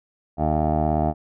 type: tone with low-pass filter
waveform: 15% pulse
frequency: 77 Hz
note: D#2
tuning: 17 cents flat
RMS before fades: -21 dBFS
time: 0.37-1.14 s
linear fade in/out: 50 ms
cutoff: 690 Hz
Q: 5
effects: none